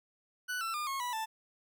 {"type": "tone with pitch steps", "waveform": "40% pulse", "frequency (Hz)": [1486, 1339.3, 1207, 1087.8, 980.4, 883.6], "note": ["F#6", "E6", "D6", "C#6", "B5", "A5"], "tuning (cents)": [7, 27, 47, -33, -13, 7], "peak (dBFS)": -33, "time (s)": [0.48, 1.26], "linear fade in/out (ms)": 20, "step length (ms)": 130, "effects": []}